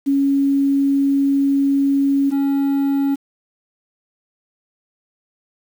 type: tone pair in turn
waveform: sine / triangle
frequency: 277.4 / 277.4 Hz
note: C#4 / C#4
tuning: +1 / +1 cents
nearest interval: unison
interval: 0 cents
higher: neither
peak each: -13 dBFS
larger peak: neither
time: 0.06-2.31 / 2.31-3.16 s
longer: first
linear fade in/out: 20 ms
effects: 7-bit